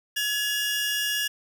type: tone pair together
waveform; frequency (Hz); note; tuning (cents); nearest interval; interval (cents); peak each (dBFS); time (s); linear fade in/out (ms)
sawtooth; 1688.1 / 2839; G#6 / F7; +28 / +28; major sixth; 900; -24; 0.16-1.28; 10
effects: none